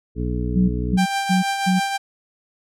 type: harmonic tone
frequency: 61 Hz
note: B1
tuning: 21 cents flat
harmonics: 1 / 2 / 3 / 4 / 5 / 7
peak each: -24 / -27 / -29 / -30 / -31 / -32 dBFS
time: 0.15-0.99 s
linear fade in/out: 50 ms
type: tone bursts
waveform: sine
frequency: 185 Hz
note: F#3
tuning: in tune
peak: -15 dBFS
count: 4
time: 0.55-1.8 s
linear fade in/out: 20 ms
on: 140 ms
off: 230 ms
type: tone with tremolo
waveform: sawtooth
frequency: 789 Hz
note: G5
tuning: 11 cents sharp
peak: -15 dBFS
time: 0.97-1.98 s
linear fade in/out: 20 ms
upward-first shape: triangle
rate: 6.2 Hz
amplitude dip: 45%
effects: low-pass 10000 Hz 12 dB/octave